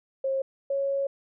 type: tone pair in turn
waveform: sine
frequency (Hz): 537 / 552.4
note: C5 / C#5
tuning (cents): +45 / -6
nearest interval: unison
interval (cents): 49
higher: second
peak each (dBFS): -24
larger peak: neither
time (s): 0.24-0.42 / 0.7-1.07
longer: second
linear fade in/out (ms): 5
effects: none